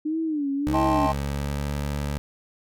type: tone with vibrato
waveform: sine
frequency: 299.4 Hz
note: D4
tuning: 33 cents sharp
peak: -23 dBFS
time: 0.05-1.07 s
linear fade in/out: 10 ms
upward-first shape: sine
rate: 1.6 Hz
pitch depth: 140 cents each way
type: tone with pitch glide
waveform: 20% pulse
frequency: 69.3 to 71.95 Hz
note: C#2 to D2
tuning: 0 to -35 cents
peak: -21 dBFS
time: 0.67-2.18 s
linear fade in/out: 0 ms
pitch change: +65 cents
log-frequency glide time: 0.94-1.74 s
type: chord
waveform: triangle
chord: A half-diminished seventh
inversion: second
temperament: just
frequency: 633.6 / 792 / 880 / 1056 Hz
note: Eb5 / G5 / A5 / C6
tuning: +31 / +18 / 0 / +16 cents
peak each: -25 dBFS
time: 0.73-1.13 s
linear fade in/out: 20 ms
effects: none